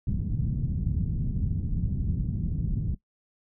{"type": "low-pass noise", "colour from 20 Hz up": "white", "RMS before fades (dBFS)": -28, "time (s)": [0.07, 2.95], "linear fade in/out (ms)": 5, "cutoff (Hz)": 170, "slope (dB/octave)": 24, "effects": ["noise-tail reverb RT60 0.1 s tail -18 dB re dry"]}